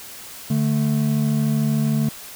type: tone pair together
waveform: triangle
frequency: 146.83 / 220 Hz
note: D3 / A3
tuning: 0 / 0 cents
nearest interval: perfect fifth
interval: 700 cents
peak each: -18 dBFS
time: 0.5-2.09 s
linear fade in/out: 5 ms
effects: white hiss -38 dBFS RMS until 2.35 s